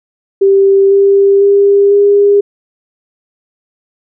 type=tone with pitch steps; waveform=sine; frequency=392 / 396.3 / 400.7 / 405.1 Hz; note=G4 / G4 / G4 / G#4; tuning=0 / +19 / +38 / -43 cents; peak=-4 dBFS; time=0.41-2.41 s; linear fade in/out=10 ms; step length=500 ms; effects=none